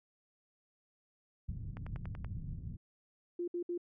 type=low-pass noise; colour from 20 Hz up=white; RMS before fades=-42 dBFS; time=1.48-2.77 s; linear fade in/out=10 ms; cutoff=150 Hz; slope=24 dB/octave
type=click train; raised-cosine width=0.5 ms; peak=-33 dBFS; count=6; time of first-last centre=1.77-2.246 s; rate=10.5 Hz
type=tone bursts; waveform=sine; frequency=349.2 Hz; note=F4; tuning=in tune; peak=-34 dBFS; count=3; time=3.39-3.778 s; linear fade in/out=5 ms; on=88 ms; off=62 ms
effects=none